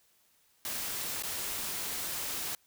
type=noise with dropouts; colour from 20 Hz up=white; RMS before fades=-36 dBFS; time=0.65-2.55 s; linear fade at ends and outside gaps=1 ms; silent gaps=1.224-1.235 s; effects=white hiss -68 dBFS RMS until 2.66 s